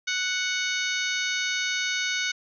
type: harmonic tone with a mistuned harmonic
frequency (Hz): 740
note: F#5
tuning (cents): 0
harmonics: 2 / 3 / 4 / 5 / 6 / 7 / 8 / 9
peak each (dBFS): -30 / -30 / -34 / -32 / -36 / -41 / -37 / -38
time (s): 0.07-2.32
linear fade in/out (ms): 10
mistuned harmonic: 9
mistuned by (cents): -67
effects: none